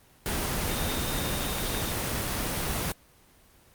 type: tone in noise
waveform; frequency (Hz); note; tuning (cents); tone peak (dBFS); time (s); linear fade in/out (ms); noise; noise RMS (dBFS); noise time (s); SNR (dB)
sine; 3662; A#7; -32; -37; 0.7-1.92; 0; pink; -29; 0.26-2.92; -11
effects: pink hiss -58 dBFS RMS until 3.74 s + Opus 24 kbps